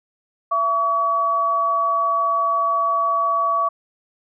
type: tone pair together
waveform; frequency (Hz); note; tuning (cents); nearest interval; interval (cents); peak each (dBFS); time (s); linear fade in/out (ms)
sine; 671 / 1134.8; E5 / C#6; +31 / +40; major sixth; 909; -25 / -17; 0.51-3.69; 10
effects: none